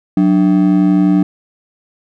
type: ring-modulated tone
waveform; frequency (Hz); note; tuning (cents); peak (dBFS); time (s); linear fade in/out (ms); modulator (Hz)
triangle; 240; B3; -49; -3; 0.17-1.23; 2; 55.8
effects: none